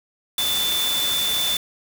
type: tone in noise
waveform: sine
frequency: 3520 Hz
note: A7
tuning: in tune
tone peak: -21 dBFS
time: 0.38-1.57 s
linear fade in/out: 2 ms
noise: white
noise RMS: -26 dBFS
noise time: 0.38-1.57 s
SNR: +2 dB
effects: none

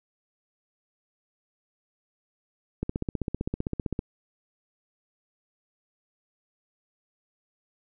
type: click train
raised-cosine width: 3 ms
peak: -15 dBFS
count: 19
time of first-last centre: 2.83-3.991 s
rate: 15.5 Hz
effects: none

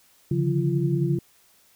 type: tone cluster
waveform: sine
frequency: 140.2 / 151.3 / 175.2 / 343.4 Hz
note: C#3 / D#3 / F3 / F4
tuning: +20 / -48 / +6 / -29 cents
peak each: -23 / -29 / -27 / -27 dBFS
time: 0.31-1.19 s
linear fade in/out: 5 ms
effects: white hiss -59 dBFS RMS until 1.75 s

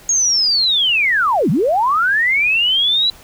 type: linear two-way sweep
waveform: sine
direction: down then up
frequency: 6645 to 134.4 to 3982 Hz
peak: -12 dBFS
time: 0.09-3.1 s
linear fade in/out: 2 ms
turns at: 1.5 s
effects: pink hiss -43 dBFS RMS until 3.23 s

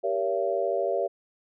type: chord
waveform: sine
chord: G diminished seventh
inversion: none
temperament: just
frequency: 392 / 470.4 / 564.5 / 677.4 Hz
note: G4 / Bb4 / Db5 / Fb5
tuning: 0 / +16 / +31 / +47 cents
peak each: -30 / -31 / -28 / -29 dBFS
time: 0.03-1.08 s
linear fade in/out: 20 ms
effects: none

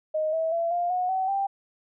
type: tone with pitch steps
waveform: sine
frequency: 622.3 / 647.2 / 673.2 / 700.1 / 728.2 / 757.3 / 787.7 Hz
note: D#5 / E5 / E5 / F5 / F#5 / F#5 / G5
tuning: 0 / -32 / +36 / +4 / -28 / +40 / +8 cents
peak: -23 dBFS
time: 0.14-1.47 s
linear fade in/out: 10 ms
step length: 190 ms
effects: none

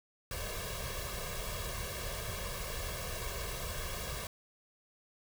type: noise with comb filter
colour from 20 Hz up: pink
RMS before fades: -39 dBFS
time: 0.31-4.27 s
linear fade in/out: 2 ms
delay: 1.8 ms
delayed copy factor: +0.9
effects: none

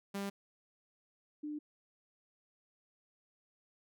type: tone pair in turn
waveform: sawtooth / sine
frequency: 198.8 / 299 Hz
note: G3 / D4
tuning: +25 / +31 cents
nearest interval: perfect fifth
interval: 706 cents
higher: second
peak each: -33 / -38 dBFS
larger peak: first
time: 0.14-0.3 / 1.43-1.59 s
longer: neither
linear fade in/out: 10 ms
effects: none

